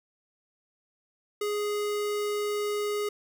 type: tone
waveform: square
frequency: 415.3 Hz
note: G#4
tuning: in tune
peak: -28 dBFS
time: 1.41-3.09 s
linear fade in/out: 5 ms
effects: none